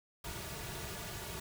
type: noise with comb filter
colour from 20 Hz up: pink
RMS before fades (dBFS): -43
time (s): 0.24-1.4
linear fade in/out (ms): 5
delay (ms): 3.8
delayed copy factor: -0.65
effects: none